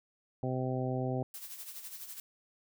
harmonic tone, 128.7 Hz, C3, 28 cents flat, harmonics 1 / 2 / 3 / 4 / 5 / 6, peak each -34 / -37 / -39 / -40 / -41 / -42 dBFS, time 0.43-1.23 s, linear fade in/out 2 ms
blue noise with tremolo, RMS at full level -43 dBFS, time 1.34-2.2 s, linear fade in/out 2 ms, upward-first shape sine, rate 12 Hz, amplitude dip 60%
effects none

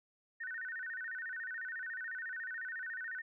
sine tone with vibrato, 1661.2 Hz, G#6, in tune, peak -39 dBFS, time 0.4-3.22 s, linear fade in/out 10 ms, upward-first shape square, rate 14 Hz, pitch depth 170 cents each way, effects none

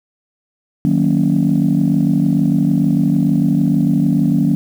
sine chord, D# minor seventh, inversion none, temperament just, 155.56 / 186.68 / 233.3 / 280 Hz, D#3 / F#3 / A#3 / C#4, 0 / +16 / +2 / +18 cents, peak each -16 dBFS, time 0.85-4.55 s, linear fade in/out 0 ms, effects tanh soft clip ceiling -4 dBFS + 7-bit

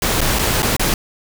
pink noise with dropouts, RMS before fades -17 dBFS, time 0.02-0.94 s, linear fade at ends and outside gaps 2 ms, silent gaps 0.207-0.214 / 0.388-0.392 / 0.622-0.628 / 0.766-0.795 s, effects none

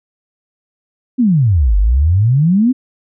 sine exponential two-way sweep, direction down then up, 267.1 to 46.5 to 267.1 Hz, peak -8 dBFS, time 1.18-2.73 s, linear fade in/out 20 ms, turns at 1.77 s, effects none

